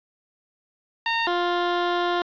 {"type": "tone pair in turn", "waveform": "15% pulse", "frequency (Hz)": [918, 350.7], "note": ["A#5", "F4"], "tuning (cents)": [-27, 7], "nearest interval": "octave + perfect fourth", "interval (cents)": 1666, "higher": "first", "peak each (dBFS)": -15, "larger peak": "neither", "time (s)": [[1.06, 1.27], [1.27, 2.22]], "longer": "second", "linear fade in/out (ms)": 2, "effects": ["resampled to 11025 Hz", "7-bit"]}